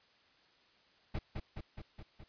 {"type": "noise with echo", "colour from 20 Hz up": "brown", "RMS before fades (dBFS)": -35, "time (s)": [1.14, 1.19], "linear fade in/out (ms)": 10, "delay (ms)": 210, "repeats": 5, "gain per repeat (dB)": -3, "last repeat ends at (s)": 2.24, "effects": ["white hiss -67 dBFS RMS until 2.28 s", "resampled to 11025 Hz"]}